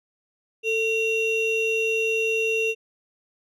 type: ring-modulated tone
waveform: triangle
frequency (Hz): 1595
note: G6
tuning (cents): +30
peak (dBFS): -16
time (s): 0.63-2.75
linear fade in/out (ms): 50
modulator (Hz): 1150
effects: none